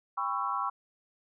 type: chord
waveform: sine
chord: C# half-diminished seventh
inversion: second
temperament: just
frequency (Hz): 798.3 / 997.9 / 1108.7 / 1330.5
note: G5 / B5 / C#6 / E6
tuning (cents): +31 / +18 / 0 / +16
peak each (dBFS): -37 / -35 / -32 / -35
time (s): 0.17-0.7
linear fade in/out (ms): 10
effects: none